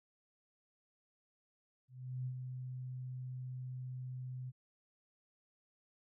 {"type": "tone with ADSR envelope", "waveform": "sine", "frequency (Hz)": 127.5, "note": "C3", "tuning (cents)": -44, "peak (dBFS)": -36, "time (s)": [1.88, 4.52], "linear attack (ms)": 380, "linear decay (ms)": 73, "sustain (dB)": -5, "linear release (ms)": 33, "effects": []}